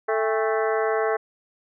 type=harmonic tone with a mistuned harmonic; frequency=220 Hz; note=A3; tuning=in tune; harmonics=2 / 3 / 4 / 5 / 6 / 7 / 8 / 9; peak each=-23 / -27 / -29 / -31 / -33 / -34 / -35 / -36 dBFS; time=0.08-1.17 s; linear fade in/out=10 ms; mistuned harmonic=4; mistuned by=-150 cents; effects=none